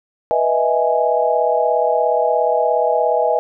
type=chord; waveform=sine; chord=E major seventh; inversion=second; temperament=equal with one note detuned; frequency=489.9 / 622.3 / 659.3 / 830.6 Hz; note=B4 / D#5 / E5 / G#5; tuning=-14 / 0 / 0 / 0 cents; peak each=-19 dBFS; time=0.31-3.39 s; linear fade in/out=0 ms; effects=none